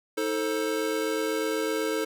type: chord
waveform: square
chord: A diminished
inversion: second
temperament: just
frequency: 316.8 / 440 / 528 Hz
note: Eb4 / A4 / C5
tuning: +31 / 0 / +16 cents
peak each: -32 / -29 / -34 dBFS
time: 0.17-2.05 s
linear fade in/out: 10 ms
effects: none